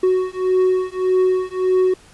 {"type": "beating tone pair", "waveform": "triangle", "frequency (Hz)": [370, 371.7], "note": ["F#4", "F#4"], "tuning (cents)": [0, 8], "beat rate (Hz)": 1.7, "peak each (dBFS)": -16, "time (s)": [0.03, 1.94], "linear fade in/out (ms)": 5, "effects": ["pink hiss -48 dBFS RMS until 2.13 s", "resampled to 24000 Hz"]}